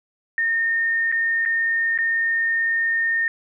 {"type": "tone with dropouts", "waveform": "sine", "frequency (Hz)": 1829, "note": "A#6", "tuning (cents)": -33, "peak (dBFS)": -18, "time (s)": [0.38, 3.28], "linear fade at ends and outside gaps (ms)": 1, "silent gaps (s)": [[1.117, 1.124], [1.452, 1.459], [1.977, 1.987]], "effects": []}